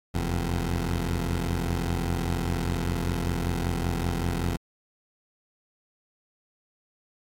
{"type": "tone pair together", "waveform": "15% pulse", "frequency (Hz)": [45.35, 85.6], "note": ["F#1", "F2"], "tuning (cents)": [-34, -34], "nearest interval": "major seventh", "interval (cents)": 1100, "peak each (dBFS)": -22, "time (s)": [0.14, 4.57], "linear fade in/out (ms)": 10, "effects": ["AAC 64 kbps"]}